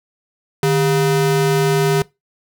square ring-modulated tone, 277.2 Hz, C#4, in tune, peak -11 dBFS, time 0.63-2.02 s, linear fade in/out 2 ms, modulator 124 Hz, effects noise-tail reverb RT60 0.2 s tail -21 dB re dry

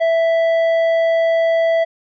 triangle tone with tanh clipping, 660 Hz, E5, 2 cents sharp, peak -14 dBFS, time 0-1.85 s, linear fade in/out 20 ms, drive 12 dB, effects none

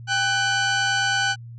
sawtooth tone pair together, 793.5 / 1498 Hz, G5 / F#6, +21 / +21 cents, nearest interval major seventh, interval 1100 cents, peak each -21 / -17 dBFS, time 0.07-1.36 s, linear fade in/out 50 ms, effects added 117 Hz sine -36 dBFS peak until 1.58 s + resampled to 16000 Hz

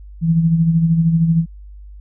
sine tone with tremolo, 164.81 Hz, E3, in tune, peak -9 dBFS, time 0.21-1.46 s, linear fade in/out 50 ms, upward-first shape sine, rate 13 Hz, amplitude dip 50%, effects added 50 Hz sine -34 dBFS peak until 2 s

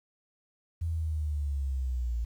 sine linear sweep, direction down, 84 to 56.7 Hz, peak -28 dBFS, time 0.81-2.25 s, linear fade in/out 10 ms, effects 10-bit

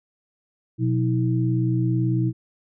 sine tone cluster, 124.3 / 182.5 / 321.2 Hz, B2 / F#3 / E4, +12 / -24 / -45 cents, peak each -20 / -28 / -25 dBFS, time 0.78-2.33 s, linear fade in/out 50 ms, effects none

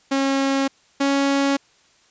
sawtooth tone pair in turn, 272.4 / 277.5 Hz, C#4 / C#4, -30 / +2 cents, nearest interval unison, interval 32 cents, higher second, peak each -14 / -13 dBFS, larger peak second, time 0.11-0.68 / 1-1.57 s, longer neither, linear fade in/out 10 ms, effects white hiss -57 dBFS RMS until 2.1 s + resampled to 16000 Hz

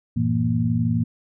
sine tone cluster, 95 / 114.9 / 166.8 / 233.2 Hz, F#2 / A#2 / E3 / A#3, +46 / -25 / +21 / +1 cents, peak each -28 / -22 / -25 / -23 dBFS, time 0.16-1.04 s, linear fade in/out 10 ms, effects none

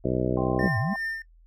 harmonic tone, 63 Hz, B1, 35 cents sharp, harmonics 1 / 2 / 3 / 4 / 5 / 6 / 7 / 8 / 9 / 10, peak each -35 / -30 / -31 / -33 / -30 / -29 / -34 / -33 / -35 / -35 dBFS, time 0.04-0.68 s, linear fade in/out 10 ms
sine chord, C major, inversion first, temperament equal, 659.3 / 784 / 1046.5 Hz, E5 / G5 / C6, 0 / 0 / 0 cents, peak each -37 / -33 / -37 dBFS, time 0.37-0.96 s, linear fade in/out 2 ms
triangle tone with tremolo, 1804 Hz, A6, 43 cents sharp, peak -26 dBFS, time 0.59-1.22 s, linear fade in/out 2 ms, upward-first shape sine, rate 2.7 Hz, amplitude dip 70%
sine linear two-way sweep, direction down then up, 224.1 to 97.2 to 220.6 Hz, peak -24 dBFS, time 0.62-0.94 s, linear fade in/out 10 ms, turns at 0.78 s
effects noise-tail reverb RT60 0.1 s tail -20 dB re dry + added 41 Hz sine -52 dBFS peak until 1.46 s

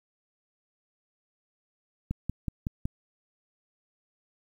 click train, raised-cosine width 5 ms, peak -17 dBFS, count 5, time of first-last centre 2.11-2.855 s, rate 5.37 Hz, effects 9-bit

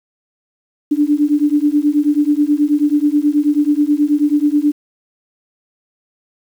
sine beating tone pair, 290 / 299.3 Hz, D4 / D4, -22 / +33 cents, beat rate 9.3 Hz, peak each -14 dBFS, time 0.91-4.72 s, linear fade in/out 10 ms, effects 7-bit

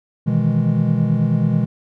triangle chord, E major seventh, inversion second, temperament equal, 123.47 / 155.56 / 164.81 / 207.7 Hz, B2 / D#3 / E3 / G#3, 0 / 0 / 0 / 0 cents, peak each -18 dBFS, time 0.26-1.66 s, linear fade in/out 20 ms, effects none

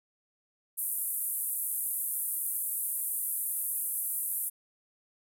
white band-pass noise, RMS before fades -33 dBFS, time 0.77-4.5 s, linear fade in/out 20 ms, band 9300 to 14000 Hz, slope 48 dB/octave, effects none

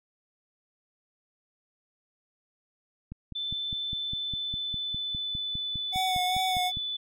click train, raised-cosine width 5 ms, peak -26 dBFS, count 19, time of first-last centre 3.12-6.771 s, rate 4.93 Hz
sine tone with pitch glide, 3528 to 3485 Hz, A7 to A7, +4 to -17 cents, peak -30 dBFS, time 3.35-6.97 s, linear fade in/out 10 ms, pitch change -21 cents, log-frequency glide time 3.83-6.18 s
square tone with vibrato, 740 Hz, F#5, in tune, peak -27 dBFS, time 5.92-6.72 s, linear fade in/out 50 ms, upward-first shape sine, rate 2.5 Hz, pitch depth 29 cents each way
effects none

